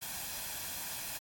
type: noise with comb filter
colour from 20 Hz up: white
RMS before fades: -40 dBFS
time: 0.01-1.19 s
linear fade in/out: 20 ms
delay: 1.2 ms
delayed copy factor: +0.55
effects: AAC 64 kbps